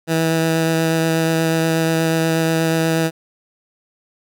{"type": "tone with vibrato", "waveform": "15% pulse", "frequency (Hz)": 162.6, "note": "E3", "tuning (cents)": -23, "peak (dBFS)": -9, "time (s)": [0.07, 3.11], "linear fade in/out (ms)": 50, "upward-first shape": "sine", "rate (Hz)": 8.3, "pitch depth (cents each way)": 10, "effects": []}